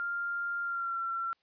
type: tone with pitch glide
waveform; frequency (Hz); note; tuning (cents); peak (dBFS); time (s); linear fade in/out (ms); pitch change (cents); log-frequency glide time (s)
sine; 1396.9 to 1357.1; F6 to E6; 0 to +50; -31; 0-1.33; 0; -50; 0.62-1
effects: white hiss -75 dBFS RMS until 1.42 s + resampled to 11025 Hz